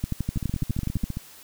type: two click trains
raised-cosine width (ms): 5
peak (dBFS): -13 / -17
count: 13 / 13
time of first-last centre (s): 0.04-1.04 / 0.36-1.171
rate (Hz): 12 / 14.8
effects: white hiss -48 dBFS RMS until 1.43 s